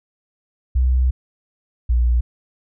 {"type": "tone pair in turn", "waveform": "sine", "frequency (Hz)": [63.5, 59.94], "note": ["B1", "A#1"], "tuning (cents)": [49, 49], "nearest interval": "minor second", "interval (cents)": 100, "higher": "first", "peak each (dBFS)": -13, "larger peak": "neither", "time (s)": [[0.75, 1.11], [1.89, 2.21]], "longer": "first", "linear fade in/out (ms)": 10, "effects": []}